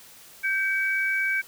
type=tone pair together; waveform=sine; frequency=1565 / 2274 Hz; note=G6 / C#7; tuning=-3 / +44 cents; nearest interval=tritone; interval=647 cents; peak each=-25 dBFS; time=0.43-1.42 s; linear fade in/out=20 ms; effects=white hiss -49 dBFS RMS until 1.47 s